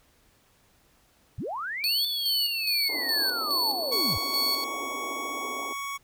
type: linear two-way sweep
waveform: sine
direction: up then down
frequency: 62.4 to 3527 to 62.4 Hz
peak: -30 dBFS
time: 1.38-4.18 s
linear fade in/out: 5 ms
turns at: 2.06 s
type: tone with tremolo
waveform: 45% pulse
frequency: 4435 Hz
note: C#8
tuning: in tune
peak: -23 dBFS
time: 1.84-4.64 s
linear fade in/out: 0 ms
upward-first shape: square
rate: 2.4 Hz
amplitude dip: 50%
type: band-pass noise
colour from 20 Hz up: pink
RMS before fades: -39 dBFS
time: 2.89-5.73 s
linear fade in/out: 5 ms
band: 250 to 1100 Hz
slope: 96 dB/octave
type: tone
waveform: 25% pulse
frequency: 1116 Hz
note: C#6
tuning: 11 cents sharp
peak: -28 dBFS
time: 3.91-5.98 s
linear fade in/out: 20 ms
effects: pink hiss -63 dBFS RMS until 6.03 s